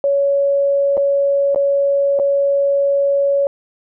sine tone with dropouts, 560 Hz, C#5, 18 cents sharp, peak -12 dBFS, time 0.04-3.47 s, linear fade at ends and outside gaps 1 ms, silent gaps 0.97-0.976 / 1.547-1.559 / 2.19-2.197 s, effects none

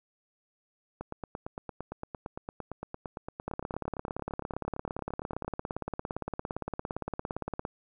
two click trains, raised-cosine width 1 ms, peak -19 / -23 dBFS, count 74 / 40, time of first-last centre 3.48-7.651 / 1.01-5.447 s, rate 17.5 / 8.79 Hz, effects none

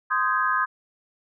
sine chord, Ab major seventh, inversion first, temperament just, 1038.3 / 1245.9 / 1557.4 / 1661.2 Hz, C6 / Eb6 / G6 / Ab6, -14 / +2 / -12 / 0 cents, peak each -25 / -24 / -28 / -27 dBFS, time 0.1-0.66 s, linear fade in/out 20 ms, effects none

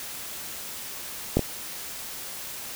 clicks, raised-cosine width 2 ms, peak -6 / -10 dBFS, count 2, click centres 1.37 / 1.393 s, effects white hiss -37 dBFS RMS until 2.75 s

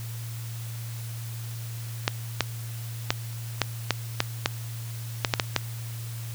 clicks, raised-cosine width 0.2 ms, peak -3 dBFS, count 11, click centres 2.079 / 2.407 / 3.105 / 3.617 / 3.907 / 4.204 / 4.459 / 5.248 / 5.338 / 5.398 / 5.563 s, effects added 115 Hz sine -33 dBFS peak until 6.34 s + white hiss -44 dBFS RMS until 6.34 s

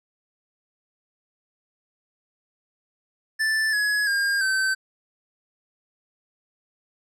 square tone with pitch steps, 1760 / 1684.4 / 1612.1 / 1542.8 Hz, A6 / G#6 / G6 / G6, 0 / +24 / +48 / -28 cents, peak -21 dBFS, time 3.39-4.75 s, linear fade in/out 20 ms, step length 340 ms, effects low-pass 10000 Hz 12 dB/octave

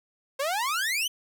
sawtooth exponential sweep, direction up, 523.3 to 3136 Hz, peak -22 dBFS, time 0.39-1.08 s, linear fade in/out 10 ms, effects none

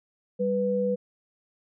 sine tone pair together, 196 / 493.9 Hz, G3 / B4, 0 / 0 cents, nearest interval octave + major third, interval 1600 cents, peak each -28 / -24 dBFS, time 0.39-0.96 s, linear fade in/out 20 ms, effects none

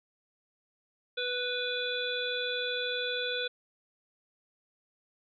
harmonic tone, 493.9 Hz, B4, in tune, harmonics 1 / 3 / 5 / 7 / 8, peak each -35 / -36 / -40 / -35 / -40 dBFS, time 1.17-3.48 s, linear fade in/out 10 ms, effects none

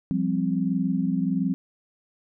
sine chord, F suspended second, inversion none, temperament equal, 174.61 / 196 / 261.6 Hz, F3 / G3 / C4, 0 / 0 / 0 cents, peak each -26 dBFS, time 0.11-1.54 s, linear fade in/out 0 ms, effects none

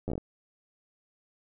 slowing click train, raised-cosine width 2 ms, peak -20 dBFS, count 7, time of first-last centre 0.08-0.179 s, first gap 10 ms, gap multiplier 1.2, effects none

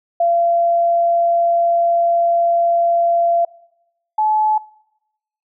sine tone pair in turn, 684 / 859.5 Hz, F5 / A5, -36 / -41 cents, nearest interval major third, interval 395 cents, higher second, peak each -12 / -13 dBFS, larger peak first, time 0.2-3.45 / 4.18-4.58 s, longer first, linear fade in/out 5 ms, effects noise-tail reverb RT60 0.9 s tail -23 dB re dry

